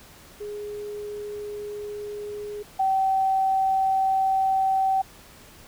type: tone pair in turn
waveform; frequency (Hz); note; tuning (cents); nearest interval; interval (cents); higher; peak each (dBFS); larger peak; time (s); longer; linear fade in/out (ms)
sine; 415.3 / 768.7; G#4 / G5; 0 / -34; major seventh; 1066; second; -31 / -19; second; 0.4-2.63 / 2.79-5.02; neither; 10
effects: pink hiss -49 dBFS RMS until 5.67 s